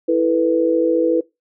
sine chord, E suspended fourth, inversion none, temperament equal, 329.6 / 440 / 493.9 Hz, E4 / A4 / B4, 0 / 0 / 0 cents, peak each -17 / -22 / -16 dBFS, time 0.08-1.21 s, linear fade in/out 10 ms, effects noise-tail reverb RT60 0.2 s tail -21 dB re dry

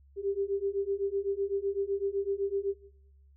sine beating tone pair, 392 / 399.9 Hz, G4 / G4, 0 / +35 cents, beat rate 7.9 Hz, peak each -32 / -31 dBFS, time 0.16-2.75 s, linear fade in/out 50 ms, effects noise-tail reverb RT60 0.8 s tail -18 dB re dry + added 69 Hz sine -56 dBFS peak until 3.36 s

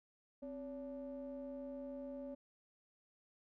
triangle ring-modulated tone, 152.8 Hz, D#3, 31 cents flat, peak -39 dBFS, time 0.42-2.35 s, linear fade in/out 10 ms, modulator 415 Hz, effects none

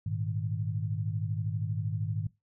sine chord, Ab suspended second, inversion none, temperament equal, 103.83 / 116.54 / 155.56 Hz, Ab2 / Bb2 / Eb3, 0 / 0 / 0 cents, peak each -32 / -36 / -35 dBFS, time 0.06-2.27 s, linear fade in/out 5 ms, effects noise-tail reverb RT60 0.2 s tail -19 dB re dry

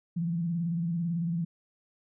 sine tone with vibrato, 169.2 Hz, E3, 45 cents sharp, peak -27 dBFS, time 0.16-1.45 s, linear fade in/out 10 ms, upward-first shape square, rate 18 Hz, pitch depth 58 cents each way, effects none

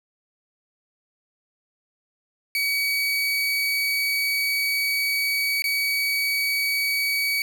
30% pulse tone with dropouts, 2266 Hz, C#7, 37 cents sharp, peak -19 dBFS, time 2.55-7.42 s, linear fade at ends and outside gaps 1 ms, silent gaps 5.621-5.641 s, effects none

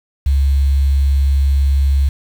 sine tone with quantisation, 69 Hz, C#2, 7 cents flat, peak -10 dBFS, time 0.26-2.09 s, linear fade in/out 5 ms, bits 6, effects none

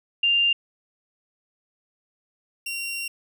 sine / sawtooth tone pair in turn, 2794 / 2754 Hz, F7 / F7, 0 / -25 cents, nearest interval unison, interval 25 cents, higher first, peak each -17 / -25 dBFS, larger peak first, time 0.23-0.53 / 2.66-3.08 s, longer second, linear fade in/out 5 ms, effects none

